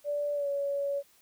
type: tone with pitch glide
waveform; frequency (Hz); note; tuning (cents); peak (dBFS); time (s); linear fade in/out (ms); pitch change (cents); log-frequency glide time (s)
sine; 582 to 563.1; D5 to C#5; -16 to +27; -28; 0.04-1.03; 50; -57; 0.34-0.48
effects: white hiss -63 dBFS RMS until 1.21 s